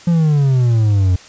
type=exponential sweep; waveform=triangle; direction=down; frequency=174.61 to 88.8 Hz; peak=-8 dBFS; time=0.07-1.16 s; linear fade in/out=5 ms; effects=white hiss -40 dBFS RMS until 1.28 s + resampled to 16000 Hz